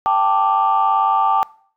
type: chord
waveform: sine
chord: G suspended second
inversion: none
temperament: just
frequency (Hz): 784 / 882 / 1176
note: G5 / A5 / D6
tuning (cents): 0 / +4 / +2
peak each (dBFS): -17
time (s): 0.06-1.43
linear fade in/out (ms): 0
effects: noise-tail reverb RT60 0.5 s tail -22 dB re dry + tanh soft clip ceiling -6 dBFS